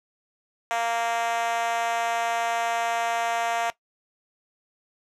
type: tone with high-pass filter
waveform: 5% pulse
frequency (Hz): 231.8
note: A#3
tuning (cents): -10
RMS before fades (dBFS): -26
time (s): 0.71-3.7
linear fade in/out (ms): 0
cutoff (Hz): 700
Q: 3.7
effects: noise-tail reverb RT60 0.1 s tail -18 dB re dry + low-pass 9000 Hz 12 dB/octave